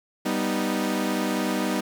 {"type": "chord", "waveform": "sawtooth", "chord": "G augmented", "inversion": "none", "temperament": "equal", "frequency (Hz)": [196, 246.9, 311.1], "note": ["G3", "B3", "D#4"], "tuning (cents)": [0, 0, 0], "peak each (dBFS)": -24, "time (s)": [0.25, 1.81], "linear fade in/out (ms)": 10, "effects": ["9-bit"]}